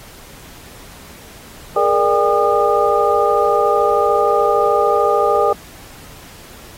sine tone cluster, 417.2 / 470.6 / 594 / 802 / 1218 Hz, G#4 / A#4 / D5 / G5 / D#6, +8 / +16 / +20 / +39 / -37 cents, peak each -18 dBFS, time 1.76-5.53 s, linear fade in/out 5 ms, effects pink hiss -40 dBFS RMS until 6.77 s + AAC 48 kbps

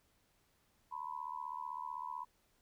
sine tone with amplitude modulation, 987.8 Hz, B5, in tune, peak -36 dBFS, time 0.91-2.25 s, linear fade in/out 20 ms, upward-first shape sine, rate 75.8 Hz, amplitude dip 100%, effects pink hiss -74 dBFS RMS until 2.61 s

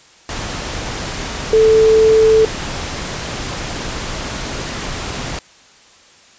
sine tone in noise, 440 Hz, A4, in tune, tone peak -7 dBFS, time 1.53-2.45 s, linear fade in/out 2 ms, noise pink, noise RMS -24 dBFS, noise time 0.29-5.39 s, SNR +14 dB, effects white hiss -46 dBFS RMS until 6.38 s + resampled to 16000 Hz

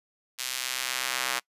square tone with high-pass filter sweep, 64 Hz, C2, 38 cents flat, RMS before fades -31 dBFS, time 0.38-1.4 s, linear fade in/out 20 ms, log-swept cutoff 3400 to 1300 Hz, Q 0.71, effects noise-tail reverb RT60 0.1 s tail -23 dB re dry + resampled to 32000 Hz

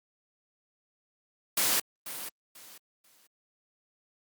white noise with echo, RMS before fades -26 dBFS, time 1.57-1.8 s, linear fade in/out 5 ms, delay 490 ms, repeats 3, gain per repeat -12 dB, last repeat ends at 3.27 s, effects high-pass 200 Hz 12 dB/octave + Opus 48 kbps

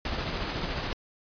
pink noise with tremolo, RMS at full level -30 dBFS, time 0.05-0.93 s, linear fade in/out 2 ms, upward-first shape triangle, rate 14 Hz, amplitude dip 35%, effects resampled to 11025 Hz

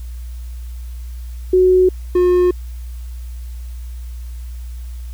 sine / triangle tone pair in turn, 369 / 359.1 Hz, F#4 / F4, -5 / +48 cents, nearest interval unison, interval 47 cents, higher first, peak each -8 dBFS, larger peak neither, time 1.53-1.89 / 2.15-2.51 s, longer neither, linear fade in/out 5 ms, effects added 60 Hz sine -26 dBFS peak until 5.13 s + white hiss -49 dBFS RMS until 5.13 s

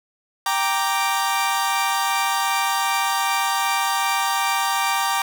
sawtooth chord, G minor, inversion none, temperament equal, 784 / 932.3 / 1174.7 Hz, G5 / Bb5 / D6, 0 / 0 / 0 cents, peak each -20 dBFS, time 0.46-5.22 s, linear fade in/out 2 ms, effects none

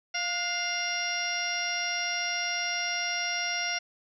harmonic tone with a mistuned harmonic, 698.5 Hz, F5, in tune, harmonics 1 / 2 / 3 / 4 / 5 / 6 / 7 / 8, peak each -37 / -36 / -33 / -36 / -43 / -43 / -42 / -33 dBFS, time 0.14-3.79 s, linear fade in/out 10 ms, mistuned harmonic 2, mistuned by +52 cents, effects none

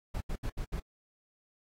brown noise bursts at uneven times, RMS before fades -34 dBFS, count 5, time 0.14-0.21 / 0.29-0.36 / 0.43-0.5 / 0.57-0.65 / 0.72-0.8 s, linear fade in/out 10 ms, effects AAC 48 kbps

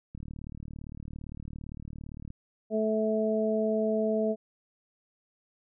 click train, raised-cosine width 5 ms, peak -29 dBFS, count 82, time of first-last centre 0.15-2.304 s, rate 37.6 Hz
harmonic tone, 217.7 Hz, A3, 18 cents flat, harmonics 1 / 2 / 3, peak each -29 / -29 / -29 dBFS, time 2.7-4.36 s, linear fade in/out 50 ms
effects none

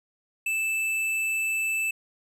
sine tone with hard clipping, 2637 Hz, E7, in tune, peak -26 dBFS, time 0.46-1.91 s, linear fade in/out 5 ms, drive 10 dB, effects none

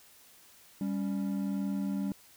triangle tone pair together, 197.42 / 279.2 Hz, G3 / C#4, +13 / +13 cents, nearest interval tritone, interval 600 cents, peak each -29 / -34 dBFS, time 0.81-2.12 s, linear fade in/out 2 ms, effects white hiss -58 dBFS RMS until 2.36 s

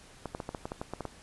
clicks, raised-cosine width 1 ms, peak -21 dBFS, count 11, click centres 0.257 / 0.349 / 0.402 / 0.491 / 0.548 / 0.655 / 0.719 / 0.815 / 0.936 / 1.007 / 1.053 s, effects pink hiss -54 dBFS RMS until 1.22 s + resampled to 24000 Hz

